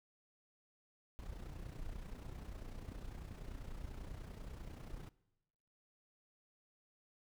brown noise with amplitude modulation, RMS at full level -45 dBFS, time 1.19-5.09 s, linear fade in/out 0 ms, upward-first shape sine, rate 30.2 Hz, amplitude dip 60%, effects noise-tail reverb RT60 1.0 s tail -21 dB re dry

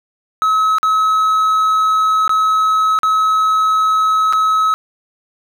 triangle tone with dropouts, 1285 Hz, E6, 45 cents flat, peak -9 dBFS, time 0.42-4.74 s, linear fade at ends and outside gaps 0 ms, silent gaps 0.784-0.83 / 2.278-2.294 / 2.989-3.032 / 4.326-4.333 s, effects none

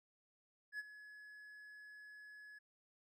triangle tone with ADSR envelope, 1695 Hz, G#6, 35 cents sharp, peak -38 dBFS, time 0.72-2.59 s, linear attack 70 ms, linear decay 31 ms, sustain -14 dB, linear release 12 ms, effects none

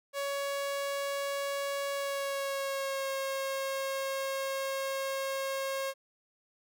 sawtooth tone with pitch glide, 560 to 540.9 Hz, C#5 to C#5, +18 to -43 cents, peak -28 dBFS, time 0.13-5.94 s, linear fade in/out 50 ms, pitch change -61 cents, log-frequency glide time 1.93-3.11 s, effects none

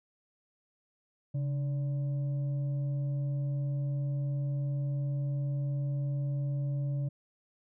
sine tone with frequency modulation, 138.59 Hz, C#3, in tune, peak -29 dBFS, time 1.34-7.09 s, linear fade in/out 10 ms, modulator 440 Hz, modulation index 0.23, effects none

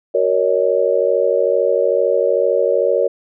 sine chord, D# minor seventh, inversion first, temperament just, 373.4 / 466.7 / 560 / 622.3 Hz, F#4 / A#4 / C#5 / D#5, +16 / +2 / +18 / 0 cents, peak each -21 / -17 / -16 / -22 dBFS, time 0.14-3.08 s, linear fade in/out 10 ms, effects none

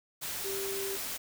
sine tone in noise, 392 Hz, G4, in tune, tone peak -35 dBFS, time 0.44-0.97 s, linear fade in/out 20 ms, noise white, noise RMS -37 dBFS, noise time 0.21-1.18 s, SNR -1 dB, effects none

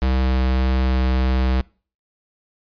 square tone with pitch glide, 64.8 to 64.35 Hz, C2 to C2, -16 to -28 cents, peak -17 dBFS, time 0.02-1.61 s, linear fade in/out 0 ms, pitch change -12 cents, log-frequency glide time 0.16-0.42 s, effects noise-tail reverb RT60 0.4 s tail -24 dB re dry + resampled to 11025 Hz

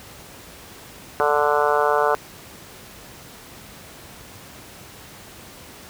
harmonic tone, 147.3 Hz, D3, 6 cents sharp, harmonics 3 / 4 / 5 / 6 / 7 / 8 / 9 / 10, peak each -22 / -23 / -24 / -25 / -25 / -26 / -27 / -27 dBFS, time 1.2-2.15 s, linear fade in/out 0 ms, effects pink hiss -42 dBFS RMS until 5.89 s + high-pass 60 Hz 12 dB/octave

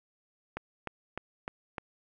click train, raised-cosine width 0.5 ms, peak -20 dBFS, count 5, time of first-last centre 0.57-1.782 s, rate 3.3 Hz, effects none

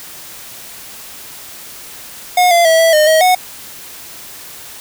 square tone with pitch steps, 722 / 687 / 650 / 657 / 611 / 635 / 734 Hz, F#5 / F5 / E5 / E5 / D#5 / D#5 / F#5, -43 / -29 / -24 / -6 / -32 / +35 / -14 cents, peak -8 dBFS, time 2.37-3.35 s, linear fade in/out 5 ms, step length 140 ms, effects white hiss -33 dBFS RMS until 4.8 s

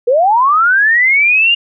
sine linear sweep, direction up, 458.2 to 2846 Hz, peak -7 dBFS, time 0.07-1.55 s, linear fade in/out 10 ms, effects none

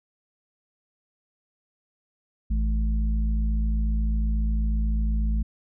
harmonic tone, 54.1 Hz, A1, 29 cents flat, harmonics 1 / 3 / 4, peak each -21 / -37 / -33 dBFS, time 2.5-5.43 s, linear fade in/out 10 ms, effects none

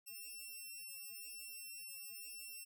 5% pulse tone, 2701 Hz, E7, 42 cents sharp, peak -39 dBFS, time 0.06-2.65 s, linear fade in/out 20 ms, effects none

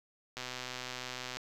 click train, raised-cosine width 0.2 ms, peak -22 dBFS, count 127, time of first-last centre 0.37-1.37 s, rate 126 Hz, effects 8-bit

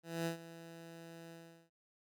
15% pulse tone with ADSR envelope, 166.3 Hz, E3, 16 cents sharp, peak -28 dBFS, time 0.03-1.7 s, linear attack 230 ms, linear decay 110 ms, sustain -16 dB, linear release 390 ms, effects none

